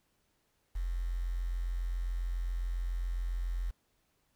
sine tone with quantisation, 43.65 Hz, F1, in tune, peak -31 dBFS, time 0.75-3.71 s, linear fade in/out 10 ms, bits 9, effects pink hiss -75 dBFS RMS until 4.35 s

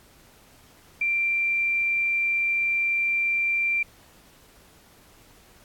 sine tone, 2361 Hz, D7, 9 cents sharp, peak -21 dBFS, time 1.01-3.83 s, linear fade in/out 5 ms, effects pink hiss -55 dBFS RMS until 5.64 s + AAC 64 kbps

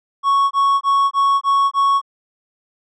triangle tone bursts, 1108.7 Hz, C#6, in tune, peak -10 dBFS, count 6, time 0.23-2.015 s, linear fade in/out 50 ms, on 280 ms, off 21 ms, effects resampled to 22050 Hz

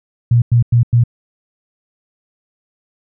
sine tone bursts, 119 Hz, A#2, 36 cents sharp, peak -7 dBFS, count 4, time 0.31-1.038 s, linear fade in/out 5 ms, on 110 ms, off 96 ms, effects none

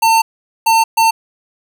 square tone bursts at uneven times, 901 Hz, A5, 41 cents sharp, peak -9 dBFS, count 3, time 0.02-0.22 / 0.66-0.84 / 0.97-1.11 s, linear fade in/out 10 ms, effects none

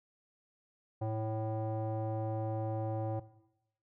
square tone with low-pass filter, 110 Hz, A2, in tune, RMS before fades -35 dBFS, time 1.01-3.2 s, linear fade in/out 10 ms, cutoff 690 Hz, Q 4.8, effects noise-tail reverb RT60 0.9 s tail -17 dB re dry

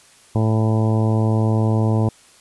harmonic tone, 110 Hz, A2, in tune, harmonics 1 / 2 / 3 / 4 / 5 / 6 / 7 / 8 / 9, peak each -16 / -22 / -26 / -28 / -30 / -32 / -33 / -34 / -35 dBFS, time 0.35-2.09 s, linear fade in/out 5 ms, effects white hiss -50 dBFS RMS until 2.4 s + resampled to 24000 Hz

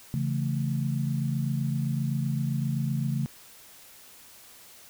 sine chord, A major, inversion first, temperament equal with one note detuned, 138.59 / 166.34 / 220 Hz, C#3 / E3 / A3, 0 / +16 / 0 cents, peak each -27 / -32 / -32 dBFS, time 0.14-3.26 s, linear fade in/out 0 ms, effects white hiss -51 dBFS RMS until 4.89 s

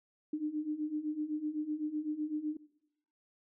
sine beating tone pair, 298.9 / 306.8 Hz, D4 / D#4, +31 / -24 cents, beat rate 7.9 Hz, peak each -37 / -35 dBFS, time 0.33-2.57 s, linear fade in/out 5 ms, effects noise-tail reverb RT60 0.9 s tail -21 dB re dry

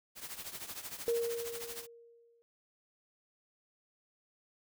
white noise with tremolo, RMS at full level -41 dBFS, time 0.15-1.87 s, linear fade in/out 50 ms, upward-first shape triangle, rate 13 Hz, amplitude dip 80%
sine tone with exponential decay, 467.4 Hz, A#4, 5 cents sharp, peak -27 dBFS, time 1.08-2.42 s, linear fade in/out 0 ms, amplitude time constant 290 ms
effects none

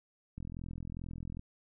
click train, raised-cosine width 5 ms, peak -30 dBFS, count 44, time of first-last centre 0.38-1.394 s, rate 42.4 Hz, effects none

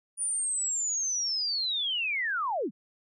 sine linear sweep, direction down, 9550 to 154.2 Hz, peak -27 dBFS, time 0.17-2.71 s, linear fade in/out 50 ms, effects none

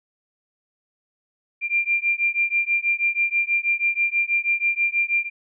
sine beating tone pair, 2380 / 2386.2 Hz, D7 / D7, +22 / +27 cents, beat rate 6.2 Hz, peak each -22 dBFS, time 1.61-5.3 s, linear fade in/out 50 ms, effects none

